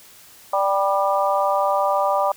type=harmonic tone with a mistuned harmonic; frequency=196 Hz; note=G3; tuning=in tune; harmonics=3 / 4 / 5 / 6; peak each=-21 / -22 / -23 / -24 dBFS; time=0.53-2.32 s; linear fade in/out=5 ms; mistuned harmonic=6; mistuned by=+27 cents; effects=white hiss -47 dBFS RMS until 2.36 s